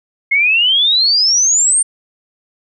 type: exponential sweep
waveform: sine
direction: up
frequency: 2134 to 8970 Hz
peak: -9 dBFS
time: 0.31-1.83 s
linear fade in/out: 10 ms
effects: none